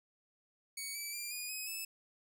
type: tone with pitch steps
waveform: 10% pulse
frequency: 2239 / 2309 / 2380 / 2454 / 2531 / 2609 Hz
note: C#7 / D7 / D7 / D#7 / D#7 / E7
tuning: +17 / -30 / +22 / -25 / +29 / -18 cents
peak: -31 dBFS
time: 0.77-1.85 s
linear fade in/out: 5 ms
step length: 180 ms
effects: none